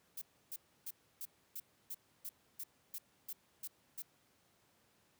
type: noise bursts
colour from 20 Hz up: violet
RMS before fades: -44 dBFS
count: 12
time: 0.17-4.022 s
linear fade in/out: 5 ms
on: 46 ms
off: 300 ms
effects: pink hiss -72 dBFS RMS until 5.19 s + high-pass 100 Hz 12 dB/octave